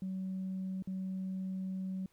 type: tone with dropouts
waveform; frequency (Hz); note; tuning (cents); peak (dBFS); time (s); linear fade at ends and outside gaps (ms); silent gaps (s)
sine; 188.5; F#3; +32; -34; 0.02-2.06; 2; 0.824-0.873
effects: tanh soft clip ceiling -32 dBFS + pink hiss -72 dBFS RMS until 2.12 s